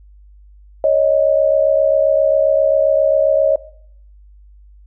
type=tone pair together; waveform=sine; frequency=554.8 / 622.3 Hz; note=C#5 / D#5; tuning=+1 / 0 cents; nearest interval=major second; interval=199 cents; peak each=-13 dBFS; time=0.84-3.56 s; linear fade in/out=2 ms; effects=noise-tail reverb RT60 0.6 s tail -17 dB re dry + added 50 Hz sine -41 dBFS peak until 4.86 s